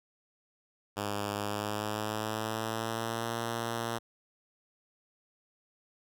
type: tone with pitch glide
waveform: 5% pulse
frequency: 102.7 to 115.94 Hz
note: G#2 to A#2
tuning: -19 to -9 cents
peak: -21 dBFS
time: 0.96-3.99 s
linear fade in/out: 20 ms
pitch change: +210 cents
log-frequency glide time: 1.35-3.32 s
effects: none